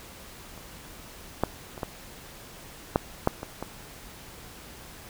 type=clicks; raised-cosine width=1 ms; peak=-30 / -8 / -24 / -15 / -6 / -6 / -20 / -18 dBFS; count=8; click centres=0.577 / 1.436 / 1.778 / 1.832 / 2.959 / 3.274 / 3.431 / 3.626 s; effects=pink hiss -46 dBFS RMS until 5.09 s